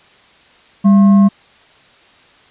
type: tone with frequency modulation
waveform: sine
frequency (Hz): 199.4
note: G3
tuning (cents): +30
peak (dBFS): -5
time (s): 0.84-1.29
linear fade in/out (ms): 20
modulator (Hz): 876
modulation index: 0.23
effects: white hiss -47 dBFS RMS until 2.5 s + resampled to 8000 Hz